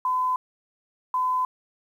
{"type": "tone pair in turn", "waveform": "sine", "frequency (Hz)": [1014, 1014], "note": ["B5", "B5"], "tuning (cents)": [45, 45], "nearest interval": "unison", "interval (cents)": 0, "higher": "neither", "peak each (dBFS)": -21, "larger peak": "neither", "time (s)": [[0.05, 0.36], [1.14, 1.45]], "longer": "neither", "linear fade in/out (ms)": 2, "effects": ["9-bit"]}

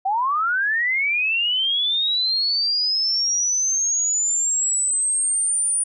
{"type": "linear sweep", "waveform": "sine", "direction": "up", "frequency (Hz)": [743, 9490], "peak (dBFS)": -18, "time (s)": [0.05, 5.84], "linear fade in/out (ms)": 10, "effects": []}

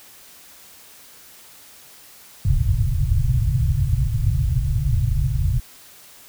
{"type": "low-pass noise", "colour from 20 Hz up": "white", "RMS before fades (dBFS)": -19, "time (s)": [2.45, 5.6], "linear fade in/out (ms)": 5, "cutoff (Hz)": 140, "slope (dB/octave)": 96, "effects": ["white hiss -46 dBFS RMS until 6.28 s"]}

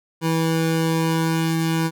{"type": "tone pair together", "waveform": "25% pulse", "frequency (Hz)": [162.85, 488], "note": ["E3", "B4"], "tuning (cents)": [-21, -21], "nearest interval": "octave + perfect fifth", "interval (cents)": 1900, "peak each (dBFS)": [-15, -27], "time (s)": [0.21, 1.91], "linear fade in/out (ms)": 50, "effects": []}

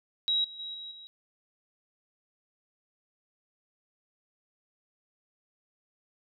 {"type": "tone with level steps", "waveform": "sine", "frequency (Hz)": 3846, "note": "B7", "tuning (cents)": -47, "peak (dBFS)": [-24, -42, -36, -39, -45], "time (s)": [0.28, 1.07], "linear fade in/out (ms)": 0, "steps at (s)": [0.44, 0.59, 0.74, 0.91], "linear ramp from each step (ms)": 5, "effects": []}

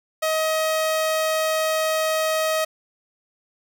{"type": "tone", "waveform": "sawtooth", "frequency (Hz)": 632, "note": "D#5", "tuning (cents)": 27, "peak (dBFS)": -16, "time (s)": [0.22, 2.65], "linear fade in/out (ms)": 10, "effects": []}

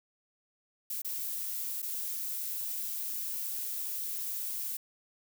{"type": "noise with dropouts", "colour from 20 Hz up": "violet", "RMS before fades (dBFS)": -36, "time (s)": [0.9, 4.77], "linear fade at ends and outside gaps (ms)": 5, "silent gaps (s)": [[1.019, 1.046], [1.82, 1.826]], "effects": []}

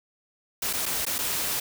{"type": "noise with dropouts", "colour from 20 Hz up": "white", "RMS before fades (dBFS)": -28, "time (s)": [0.62, 1.6], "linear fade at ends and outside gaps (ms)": 5, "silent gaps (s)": [[0.73, 0.734], [0.857, 0.861], [1.053, 1.065], [1.183, 1.187]], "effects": []}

